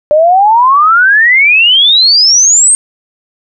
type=exponential sweep; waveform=sine; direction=up; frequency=586 to 8610 Hz; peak=-3 dBFS; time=0.11-2.75 s; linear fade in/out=0 ms; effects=none